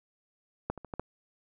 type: clicks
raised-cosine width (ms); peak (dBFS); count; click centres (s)
1; -16 / -28 / -29 / -23 / -19; 5; 0.7 / 0.777 / 0.847 / 0.938 / 0.996
effects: none